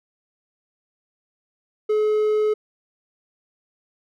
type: tone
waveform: triangle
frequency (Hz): 426.8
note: G#4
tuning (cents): +47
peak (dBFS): -15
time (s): 1.89-2.54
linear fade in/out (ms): 10
effects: none